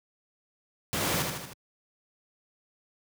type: noise with echo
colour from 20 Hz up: pink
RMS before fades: -29 dBFS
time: 0.93-1.22 s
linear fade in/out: 0 ms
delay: 78 ms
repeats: 4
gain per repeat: -4 dB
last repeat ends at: 1.532 s
effects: high-pass 100 Hz 12 dB/octave